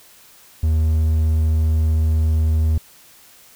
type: tone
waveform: triangle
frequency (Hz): 78.9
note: D#2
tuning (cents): +25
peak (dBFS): -12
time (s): 0.63-2.78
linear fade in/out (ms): 5
effects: white hiss -48 dBFS RMS until 3.55 s

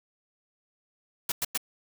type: noise bursts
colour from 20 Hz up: white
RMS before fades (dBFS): -28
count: 3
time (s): 1.29-1.576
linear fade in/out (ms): 5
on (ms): 30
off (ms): 98
effects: none

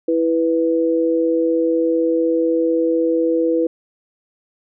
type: tone pair together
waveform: sine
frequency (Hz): 329.3 / 493.4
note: E4 / B4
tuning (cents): -2 / -2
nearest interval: perfect fifth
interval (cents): 700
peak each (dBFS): -17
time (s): 0.08-3.67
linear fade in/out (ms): 5
effects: none

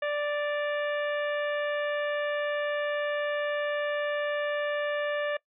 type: harmonic tone with a mistuned harmonic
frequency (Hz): 587.3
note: D5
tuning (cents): 0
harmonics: 1 / 2 / 3 / 4 / 5 / 6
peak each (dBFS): -28 / -38 / -34 / -43 / -44 / -48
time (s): 0.02-5.37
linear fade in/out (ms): 5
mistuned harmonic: 5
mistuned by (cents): -45
effects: noise-tail reverb RT60 0.1 s tail -22 dB re dry

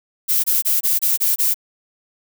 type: noise bursts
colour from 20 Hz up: violet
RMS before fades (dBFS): -17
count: 7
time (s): 0.28-1.544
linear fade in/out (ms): 20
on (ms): 160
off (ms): 24
effects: none

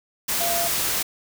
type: tone in noise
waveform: sine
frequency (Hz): 686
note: F5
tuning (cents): -31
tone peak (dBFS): -25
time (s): 0.4-0.68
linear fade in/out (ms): 10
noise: white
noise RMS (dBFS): -24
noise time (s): 0.28-1.03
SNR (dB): -4
effects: none

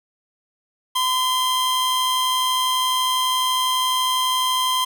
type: tone pair together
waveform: 45% pulse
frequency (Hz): 1022 / 3198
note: C6 / G7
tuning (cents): -41 / +34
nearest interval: octave + minor sixth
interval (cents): 1975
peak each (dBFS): -20 / -22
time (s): 0.95-4.85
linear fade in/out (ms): 10
effects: none

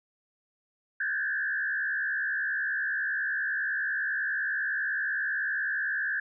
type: tone with frequency modulation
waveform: sine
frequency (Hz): 1634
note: G#6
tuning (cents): -29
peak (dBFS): -27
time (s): 1-6.2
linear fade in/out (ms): 5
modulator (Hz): 70.1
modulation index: 1.6
effects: none

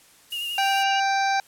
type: noise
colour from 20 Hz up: violet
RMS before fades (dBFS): -35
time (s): 0.3-0.84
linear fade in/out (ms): 20
type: tone with vibrato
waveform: sine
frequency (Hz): 2829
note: F7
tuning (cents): +22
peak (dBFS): -27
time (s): 0.32-1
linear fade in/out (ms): 5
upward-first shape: sine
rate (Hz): 11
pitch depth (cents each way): 33
type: harmonic tone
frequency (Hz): 784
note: G5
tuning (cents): 0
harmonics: 1 / 2 / 3 / 5 / 6 / 7 / 8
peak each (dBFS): -21 / -27 / -31 / -35 / -37 / -38 / -39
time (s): 0.58-1.4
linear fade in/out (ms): 2
effects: white hiss -54 dBFS RMS until 1.47 s + low-pass 12000 Hz 12 dB/octave

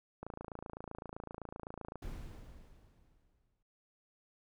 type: click train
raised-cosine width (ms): 1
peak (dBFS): -29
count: 49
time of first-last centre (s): 0.23-1.957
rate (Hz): 27.8
type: noise with exponential decay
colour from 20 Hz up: brown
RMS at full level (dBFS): -41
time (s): 2.02-3.63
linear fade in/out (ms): 5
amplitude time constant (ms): 350
effects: none

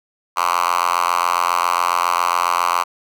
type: tone with high-pass filter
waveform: 5% pulse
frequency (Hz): 87.31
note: F2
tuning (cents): 0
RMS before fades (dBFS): -18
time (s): 0.36-2.84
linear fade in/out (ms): 20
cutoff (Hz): 1100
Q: 4.2
effects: none

